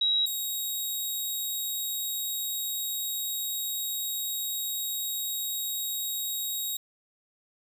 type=tone pair in turn; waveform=sine / 10% pulse; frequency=3852 / 3788 Hz; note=B7 / A#7; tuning=-44 / +27 cents; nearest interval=unison; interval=29 cents; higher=first; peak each=-22 dBFS; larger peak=neither; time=0.01-0.26 / 0.26-6.77 s; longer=second; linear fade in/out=5 ms; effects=none